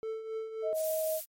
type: tone with tremolo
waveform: triangle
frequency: 442.7 Hz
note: A4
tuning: 11 cents sharp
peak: -30 dBFS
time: 0.03-0.73 s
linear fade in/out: 0 ms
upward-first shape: triangle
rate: 3.7 Hz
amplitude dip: 65%
type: tone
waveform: sine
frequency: 632 Hz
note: D#5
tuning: 27 cents sharp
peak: -29 dBFS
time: 0.62-1.21 s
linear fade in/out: 50 ms
type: noise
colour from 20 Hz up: violet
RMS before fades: -37 dBFS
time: 0.74-1.26 s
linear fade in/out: 50 ms
effects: MP3 64 kbps